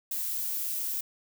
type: noise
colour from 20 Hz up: violet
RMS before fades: -32 dBFS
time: 0.11-1.01 s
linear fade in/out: 5 ms
effects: none